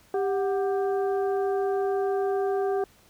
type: harmonic tone with a mistuned harmonic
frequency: 394.6 Hz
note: G4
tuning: 11 cents sharp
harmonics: 1 / 2 / 3 / 4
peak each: -24 / -30 / -41 / -43 dBFS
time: 0.14-2.84 s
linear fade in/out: 2 ms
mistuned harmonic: 2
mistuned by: -110 cents
effects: pink hiss -58 dBFS RMS until 3.09 s